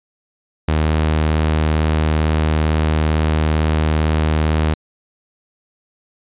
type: tone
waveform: sawtooth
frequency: 77.78 Hz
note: D#2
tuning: in tune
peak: -10 dBFS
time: 0.68-4.74 s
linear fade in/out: 5 ms
effects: resampled to 8000 Hz